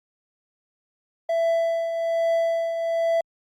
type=tone with tremolo; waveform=triangle; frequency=665 Hz; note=E5; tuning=15 cents sharp; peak=-16 dBFS; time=1.29-3.21 s; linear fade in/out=5 ms; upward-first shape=triangle; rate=1.2 Hz; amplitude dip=55%; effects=Opus 48 kbps